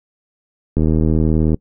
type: click train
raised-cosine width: 3 ms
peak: -4 dBFS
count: 62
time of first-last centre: 0.77-1.544 s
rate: 78.8 Hz
effects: noise-tail reverb RT60 0.1 s tail -22 dB re dry